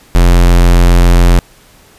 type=tone; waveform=square; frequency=43.65 Hz; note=F1; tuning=in tune; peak=-4 dBFS; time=0.15-1.39 s; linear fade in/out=0 ms; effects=pink hiss -43 dBFS RMS until 1.98 s + resampled to 32000 Hz